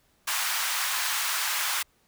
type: high-pass noise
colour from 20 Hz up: pink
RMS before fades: -28 dBFS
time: 0.27-1.83 s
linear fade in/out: 10 ms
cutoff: 1000 Hz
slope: 24 dB/octave
effects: pink hiss -66 dBFS RMS until 2.07 s